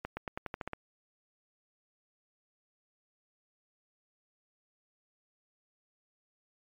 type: accelerating click train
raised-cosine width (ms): 0.5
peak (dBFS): -21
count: 9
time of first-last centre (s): 0.05-0.733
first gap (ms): 120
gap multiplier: 0.9
effects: MP3 96 kbps